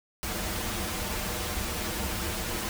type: noise with comb filter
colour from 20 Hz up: pink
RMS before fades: -32 dBFS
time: 0.23-2.69 s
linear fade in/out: 0 ms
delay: 7.3 ms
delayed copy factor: -0.8
effects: none